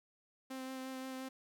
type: tone with vibrato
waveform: sawtooth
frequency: 261.6 Hz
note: C4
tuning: in tune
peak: -38 dBFS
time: 0.5-1.29 s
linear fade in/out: 10 ms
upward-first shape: sine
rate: 5.7 Hz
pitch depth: 13 cents each way
effects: none